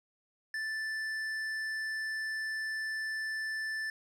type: tone with tanh clipping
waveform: sine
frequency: 1760 Hz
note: A6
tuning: in tune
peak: -35 dBFS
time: 0.54-3.9 s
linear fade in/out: 2 ms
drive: 10 dB
effects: none